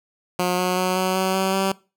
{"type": "tone with pitch steps", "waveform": "10% pulse", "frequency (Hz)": [180, 182.09, 184.21, 186.35, 188.51, 190.7, 192.92], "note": ["F#3", "F#3", "F#3", "F#3", "F#3", "G3", "G3"], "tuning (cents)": [-47, -27, -7, 13, 33, -47, -27], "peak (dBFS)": -11, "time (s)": [0.39, 1.72], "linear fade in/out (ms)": 5, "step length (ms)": 190, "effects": ["noise-tail reverb RT60 0.3 s tail -21 dB re dry"]}